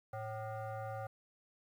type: tone with frequency modulation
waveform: sine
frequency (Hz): 110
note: A2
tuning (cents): 0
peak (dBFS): -39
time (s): 0.13-1.07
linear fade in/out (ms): 5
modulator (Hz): 657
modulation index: 1.4
effects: 11-bit